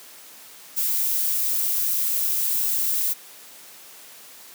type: noise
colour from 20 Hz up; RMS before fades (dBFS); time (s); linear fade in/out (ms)
violet; -23; 0.76-3.14; 20
effects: white hiss -45 dBFS RMS until 4.54 s + high-pass 200 Hz 12 dB/octave